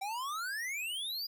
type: exponential sweep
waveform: square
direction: up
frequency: 761 to 4938 Hz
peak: -36 dBFS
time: 0.01-1.27 s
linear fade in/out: 10 ms
effects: none